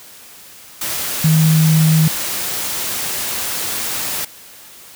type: tone in noise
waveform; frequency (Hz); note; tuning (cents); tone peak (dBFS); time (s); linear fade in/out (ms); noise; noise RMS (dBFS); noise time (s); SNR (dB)
sine; 157.9; D#3; +26; -9; 1.24-2.08; 5; white; -22; 0.81-4.25; +10
effects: white hiss -40 dBFS RMS until 4.95 s + high-pass 60 Hz 12 dB/octave